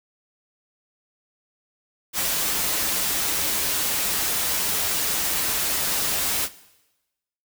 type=noise with comb filter; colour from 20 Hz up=white; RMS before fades=-24 dBFS; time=2.13-6.49 s; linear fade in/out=50 ms; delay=8.2 ms; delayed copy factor=-0.5; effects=noise-tail reverb RT60 1.0 s tail -18 dB re dry